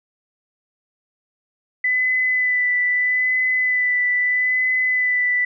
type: tone with vibrato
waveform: sine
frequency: 1999 Hz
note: B6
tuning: 20 cents sharp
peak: -16 dBFS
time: 1.84-5.45 s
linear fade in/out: 5 ms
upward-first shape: sine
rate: 0.78 Hz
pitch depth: 17 cents each way
effects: none